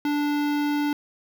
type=tone with notch filter; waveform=square; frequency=292.7 Hz; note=D4; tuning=6 cents flat; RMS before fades=-24 dBFS; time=0.05-0.93 s; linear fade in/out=2 ms; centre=8300 Hz; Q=0.66; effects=none